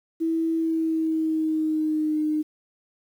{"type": "tone with pitch glide", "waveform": "sine", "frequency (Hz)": [326.3, 306.2], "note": ["E4", "D#4"], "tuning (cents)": [-18, -28], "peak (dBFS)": -21, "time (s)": [0.2, 2.43], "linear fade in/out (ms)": 20, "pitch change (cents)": -110, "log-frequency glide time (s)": [0.56, 2.19], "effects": ["9-bit"]}